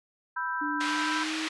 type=chord; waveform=sine; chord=E minor; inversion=second; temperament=equal; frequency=987.8 / 1318.5 / 1568 Hz; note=B5 / E6 / G6; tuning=0 / 0 / 0 cents; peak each=-32 / -36 / -32 dBFS; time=0.36-1.24 s; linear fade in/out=10 ms
type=tone with pitch glide; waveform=sine; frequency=294.8 to 316 Hz; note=D4 to D#4; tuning=+7 to +27 cents; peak=-32 dBFS; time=0.61-1.48 s; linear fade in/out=10 ms; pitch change=+120 cents; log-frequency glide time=0.79-1.37 s
type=band-pass noise; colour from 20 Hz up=pink; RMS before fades=-34 dBFS; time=0.8-1.49 s; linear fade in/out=10 ms; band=1500 to 4200 Hz; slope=12 dB/octave
effects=resampled to 24000 Hz